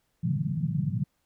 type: band-pass noise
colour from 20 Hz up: pink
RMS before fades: -28 dBFS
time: 0.23-1.04 s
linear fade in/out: 10 ms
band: 120 to 180 Hz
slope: 48 dB/octave
effects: pink hiss -74 dBFS RMS until 1.25 s